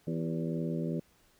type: harmonic tone with a mistuned harmonic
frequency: 82.41 Hz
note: E2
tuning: in tune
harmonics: 2 / 3 / 4 / 5 / 6 / 7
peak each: -33 / -37 / -39 / -41 / -43 / -44 dBFS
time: 0.07-1 s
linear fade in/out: 5 ms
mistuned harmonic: 5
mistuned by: -55 cents
effects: pink hiss -66 dBFS RMS until 1.39 s